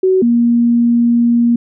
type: tone pair in turn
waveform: sine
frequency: 375.4 / 236.5 Hz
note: F#4 / A#3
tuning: +25 / +25 cents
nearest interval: minor sixth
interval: 800 cents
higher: first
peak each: -8 dBFS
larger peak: neither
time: 0.03-0.22 / 0.22-1.56 s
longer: second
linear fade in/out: 5 ms
effects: none